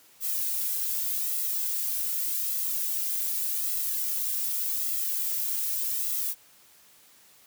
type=noise with flanger; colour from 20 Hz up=violet; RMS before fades=-29 dBFS; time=0.2-6.35 s; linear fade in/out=50 ms; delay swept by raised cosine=1.5 to 2.5 ms; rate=0.85 Hz; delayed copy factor=+0.75; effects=white hiss -57 dBFS RMS until 7.46 s + high-pass 80 Hz 12 dB/octave